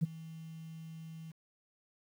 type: tone with ADSR envelope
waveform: sine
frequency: 161.6 Hz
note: E3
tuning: 34 cents flat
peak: -23 dBFS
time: 0.01-1.32 s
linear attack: 24 ms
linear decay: 20 ms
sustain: -21 dB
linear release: 13 ms
effects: tanh soft clip ceiling -22 dBFS + 10-bit